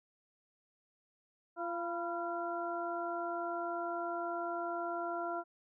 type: harmonic tone with a mistuned harmonic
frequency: 343.6 Hz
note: F4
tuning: 28 cents flat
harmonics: 1 / 2 / 3 / 4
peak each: -41 / -38 / -44 / -41 dBFS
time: 1.56-5.44 s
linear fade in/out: 50 ms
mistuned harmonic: 3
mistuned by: -71 cents
effects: none